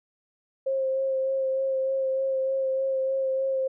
sine tone with vibrato, 532 Hz, C5, 29 cents sharp, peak -23 dBFS, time 0.66-3.68 s, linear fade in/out 10 ms, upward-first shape sine, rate 3.3 Hz, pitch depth 16 cents each way, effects none

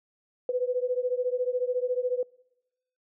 sine beating tone pair, 493.9 / 507.9 Hz, B4 / B4, 0 / +48 cents, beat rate 14 Hz, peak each -27 / -29 dBFS, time 0.49-2.23 s, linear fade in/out 2 ms, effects noise-tail reverb RT60 1.0 s tail -26 dB re dry

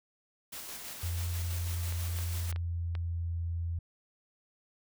white noise with tremolo, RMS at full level -42 dBFS, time 0.52-2.52 s, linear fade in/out 10 ms, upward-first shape square, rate 6.1 Hz, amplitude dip 25%
sine tone with pitch glide, 85.9 to 84.47 Hz, F2 to E2, -28 to +43 cents, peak -31 dBFS, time 1.03-3.79 s, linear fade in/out 5 ms, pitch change -29 cents, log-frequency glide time 2.1-3.37 s
clicks, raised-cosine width 0.3 ms, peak -27 dBFS, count 5, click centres 1.924 / 2.188 / 2.526 / 2.561 / 2.952 s
effects none

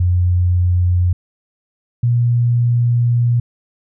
sine tone pair in turn, 89.2 / 119.85 Hz, F2 / A#2, +37 / +48 cents, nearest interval perfect fourth, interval 511 cents, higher second, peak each -11 dBFS, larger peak neither, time 0-1.13 / 2.03-3.4 s, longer second, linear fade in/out 5 ms, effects none

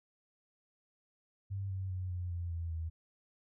sine tone with pitch steps, 98 / 94.99 / 92.07 / 89.25 / 86.5 / 83.85 / 81.27 Hz, G2 / F#2 / F#2 / F2 / F2 / E2 / E2, 0 / +46 / -8 / +38 / -16 / +30 / -24 cents, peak -35 dBFS, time 1.5-2.9 s, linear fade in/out 20 ms, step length 200 ms, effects none

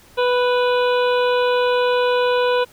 harmonic tone, 493.9 Hz, B4, in tune, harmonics 1 / 2 / 3 / 5 / 6 / 7 / 8, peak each -16 / -22 / -26 / -30 / -32 / -33 / -34 dBFS, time 0.17-2.65 s, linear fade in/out 20 ms, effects pink hiss -49 dBFS RMS until 2.72 s

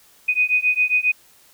sine beating tone pair, 2489 / 2496.4 Hz, D#7 / D#7, 0 / +5 cents, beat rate 7.4 Hz, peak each -19 dBFS, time 0.28-1.12 s, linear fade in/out 10 ms, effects white hiss -53 dBFS RMS until 1.53 s

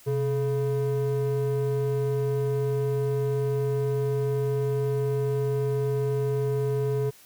triangle ring-modulated tone, 278 Hz, C#4, 5 cents sharp, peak -18 dBFS, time 0.06-7.11 s, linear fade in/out 20 ms, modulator 148 Hz, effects white hiss -53 dBFS RMS until 7.25 s

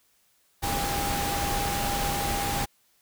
sine tone in noise, 805 Hz, G5, 46 cents sharp, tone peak -30 dBFS, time 0.62-2.66 s, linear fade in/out 20 ms, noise pink, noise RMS -29 dBFS, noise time 0.62-2.66 s, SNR -4 dB, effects white hiss -66 dBFS RMS until 3.01 s

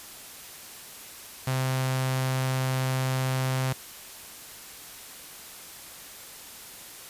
sawtooth tone with notch filter, 130.81 Hz, C3, in tune, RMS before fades -27 dBFS, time 1.47-3.73 s, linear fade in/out 5 ms, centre 320 Hz, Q 1.1, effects white hiss -44 dBFS RMS until 7.09 s + resampled to 32000 Hz

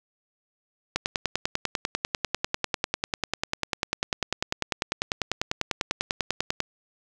click train, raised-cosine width 0.2 ms, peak -7 dBFS, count 58, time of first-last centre 0.96-6.604 s, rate 10.1 Hz, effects none

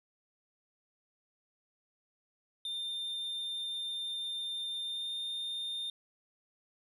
triangle tone with pitch glide, 3606 to 3629 Hz, A7 to A#7, +42 to -47 cents, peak -34 dBFS, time 2.65-5.9 s, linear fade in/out 2 ms, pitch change +11 cents, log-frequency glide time 4.82-5.12 s, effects none

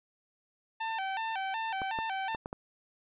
sawtooth tone with vibrato, 830.6 Hz, G#5, in tune, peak -28 dBFS, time 0.8-2.36 s, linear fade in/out 10 ms, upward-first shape square, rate 2.7 Hz, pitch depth 130 cents each way
clicks, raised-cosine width 1 ms, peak -23 dBFS, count 5, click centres 1.818 / 1.988 / 2.348 / 2.459 / 2.529 s
effects resampled to 8000 Hz

